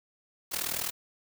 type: noise with amplitude modulation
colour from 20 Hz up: white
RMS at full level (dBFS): -29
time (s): 0.51-0.91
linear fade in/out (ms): 20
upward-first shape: sine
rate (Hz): 39.6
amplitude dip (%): 85
effects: none